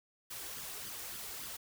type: noise with flanger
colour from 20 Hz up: white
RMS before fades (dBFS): -44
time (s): 0.3-1.57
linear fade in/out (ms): 10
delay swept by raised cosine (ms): 0.62 to 2.72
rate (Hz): 3.5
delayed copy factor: +0.55
effects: none